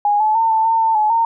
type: tone with pitch steps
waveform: sine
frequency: 825 / 861 / 905 / 885 / 905 / 896 / 853 / 916 Hz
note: G#5 / A5 / A5 / A5 / A5 / A5 / G#5 / A#5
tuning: -12 / -38 / +48 / +10 / +48 / +31 / +46 / -31 cents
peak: -12 dBFS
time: 0.05-1.25 s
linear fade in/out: 2 ms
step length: 150 ms
effects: none